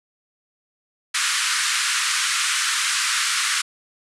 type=band-pass noise; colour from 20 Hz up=pink; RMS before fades=-22 dBFS; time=1.14-3.62 s; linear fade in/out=10 ms; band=1200 to 10000 Hz; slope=48 dB/octave; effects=none